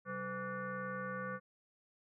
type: tone with frequency modulation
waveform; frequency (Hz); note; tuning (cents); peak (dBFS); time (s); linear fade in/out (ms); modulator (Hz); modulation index
sine; 830.6; G#5; 0; -38; 0.05-1.4; 50; 320; 2.5
effects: none